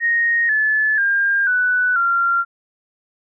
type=tone with pitch steps; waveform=sine; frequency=1864.7 / 1729.8 / 1604.7 / 1488.6 / 1380.9 Hz; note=A#6 / A6 / G6 / F#6 / F6; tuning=0 / -30 / +40 / +10 / -20 cents; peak=-14 dBFS; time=0-2.45 s; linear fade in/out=50 ms; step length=490 ms; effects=none